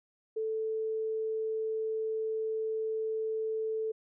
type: tone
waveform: sine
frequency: 440 Hz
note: A4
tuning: in tune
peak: -30 dBFS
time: 0.36-3.92 s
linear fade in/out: 10 ms
effects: none